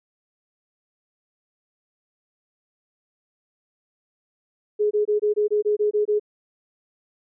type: tone bursts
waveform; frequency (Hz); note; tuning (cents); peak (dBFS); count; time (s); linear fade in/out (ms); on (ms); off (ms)
sine; 419.3; G#4; +17; -17; 10; 4.79-6.197; 20; 120; 23
effects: none